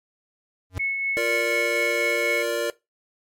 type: tone with exponential growth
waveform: square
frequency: 92.5 Hz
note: F#2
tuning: in tune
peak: -23 dBFS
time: 0.7-0.78 s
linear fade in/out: 0 ms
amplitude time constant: 16 ms
type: tone with tremolo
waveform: sine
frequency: 2197 Hz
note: C#7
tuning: 16 cents flat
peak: -21 dBFS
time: 0.79-2.43 s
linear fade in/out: 10 ms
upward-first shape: triangle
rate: 4.1 Hz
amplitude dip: 40%
type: chord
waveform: square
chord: Bb major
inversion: second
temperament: just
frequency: 349.6 / 466.2 / 582.7 Hz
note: F4 / Bb4 / D5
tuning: +2 / 0 / -14 cents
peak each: -31 / -27 / -27 dBFS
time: 1.17-2.7 s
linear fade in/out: 0 ms
effects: noise-tail reverb RT60 0.2 s tail -20 dB re dry + MP3 64 kbps